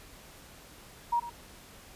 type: tone with echo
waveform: sine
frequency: 947 Hz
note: A#5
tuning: 27 cents sharp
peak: -24 dBFS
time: 1.12-1.2 s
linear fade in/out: 10 ms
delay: 100 ms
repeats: 1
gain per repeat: -13 dB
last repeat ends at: 1.3 s
effects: pink hiss -52 dBFS RMS until 1.95 s + resampled to 32000 Hz